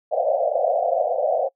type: band-pass noise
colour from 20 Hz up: white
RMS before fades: -21 dBFS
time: 0.11-1.49 s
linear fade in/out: 20 ms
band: 510 to 730 Hz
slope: 96 dB/octave
effects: noise-tail reverb RT60 0.1 s tail -25 dB re dry